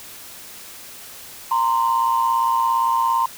sine tone pair together, 925 / 1042.5 Hz, A#5 / C6, -14 / -7 cents, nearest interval major second, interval 207 cents, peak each -18 dBFS, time 1.51-3.26 s, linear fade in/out 5 ms, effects tanh soft clip ceiling -9 dBFS + white hiss -39 dBFS RMS until 3.37 s

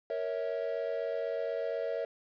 triangle chord, A# diminished, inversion none, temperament equal with one note detuned, 466.2 / 554.4 / 650.2 Hz, A#4 / C#5 / E5, 0 / 0 / -24 cents, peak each -34 dBFS, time 0.1-2.05 s, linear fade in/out 2 ms, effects resampled to 11025 Hz + 10-bit

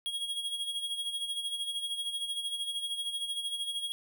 square tone with tremolo, 3298 Hz, G#7, 13 cents flat, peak -31 dBFS, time 0.06-3.92 s, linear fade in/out 0 ms, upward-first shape sine, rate 13 Hz, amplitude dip 60%, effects none

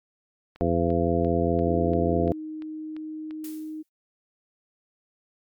click train, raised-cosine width 0.3 ms, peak -31 dBFS, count 9, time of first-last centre 0.56-3.309 s, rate 2.91 Hz
harmonic tone, 84.9 Hz, F2, 48 cents flat, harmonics 1 / 2 / 3 / 4 / 5 / 6 / 8, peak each -28 / -28 / -28 / -28 / -28 / -28 / -28 dBFS, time 0.61-2.32 s, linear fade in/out 0 ms
sine tone, 311.1 Hz, D#4, in tune, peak -32 dBFS, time 1.66-3.83 s, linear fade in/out 20 ms
blue noise with exponential decay, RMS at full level -40 dBFS, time 3.44-3.89 s, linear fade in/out 2 ms, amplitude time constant 97 ms
effects MP3 96 kbps

